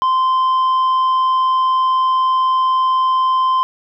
sine tone with tanh clipping, 1038 Hz, C6, 14 cents flat, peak -13 dBFS, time 0.02-3.63 s, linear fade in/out 0 ms, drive 4 dB, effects none

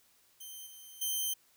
5% pulse tone with level steps, 3110 Hz, G7, 14 cents flat, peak -36 / -41 / -23 dBFS, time 0.4-1.34 s, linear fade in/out 10 ms, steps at 0.66 / 1.01 s, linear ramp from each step 10 ms, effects white hiss -67 dBFS RMS until 1.56 s

